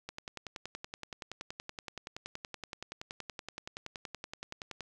click train, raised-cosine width 0.2 ms, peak -23 dBFS, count 51, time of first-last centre 0.09-4.807 s, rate 10.6 Hz, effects none

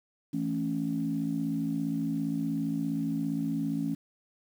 sine chord, A major, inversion second, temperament equal, 164.81 / 220 / 277.2 Hz, E3 / A3 / C#4, 0 / 0 / 0 cents, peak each -33 / -33 / -30 dBFS, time 0.33-3.95 s, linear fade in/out 10 ms, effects tanh soft clip ceiling -19 dBFS + 9-bit

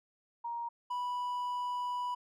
sine / triangle tone pair in turn, 940 / 984.3 Hz, A#5 / B5, +14 / -6 cents, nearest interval minor second, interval 80 cents, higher second, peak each -35 / -31 dBFS, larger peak second, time 0.44-0.69 / 0.9-2.15 s, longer second, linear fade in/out 10 ms, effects none

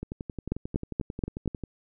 two click trains, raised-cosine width 3 ms, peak -21 / -13 dBFS, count 19 / 5, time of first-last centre 0.03-1.637 / 0.52-1.477 s, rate 11.2 / 4.18 Hz, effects none

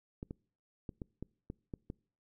clicks, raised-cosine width 3 ms, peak -28 dBFS, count 8, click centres 0.229 / 0.309 / 0.892 / 1.018 / 1.226 / 1.501 / 1.738 / 1.901 s, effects noise-tail reverb RT60 0.5 s tail -26 dB re dry

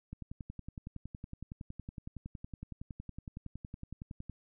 click train, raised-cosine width 5 ms, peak -30 dBFS, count 46, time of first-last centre 0.13-4.297 s, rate 10.8 Hz, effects none

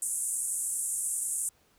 white band-pass noise, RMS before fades -32 dBFS, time 0.02-1.49 s, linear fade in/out 2 ms, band 8000 to 10000 Hz, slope 48 dB/octave, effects pink hiss -66 dBFS RMS until 1.78 s

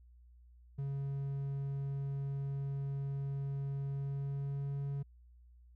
triangle tone with pitch glide, 138.59 to 140.04 Hz, C#3 to C#3, 0 to +18 cents, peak -33 dBFS, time 0.78-5.03 s, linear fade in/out 10 ms, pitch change +18 cents, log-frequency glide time 3.9-4.8 s, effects added 60 Hz sine -57 dBFS peak until 5.75 s

